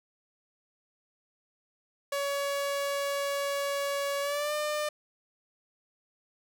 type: tone with pitch glide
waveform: sawtooth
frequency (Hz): 563 to 599.9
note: C#5 to D5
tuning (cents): +27 to +37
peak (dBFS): -25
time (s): 2.12-4.89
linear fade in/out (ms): 5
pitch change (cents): +110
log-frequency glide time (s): 4.21-4.53
effects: none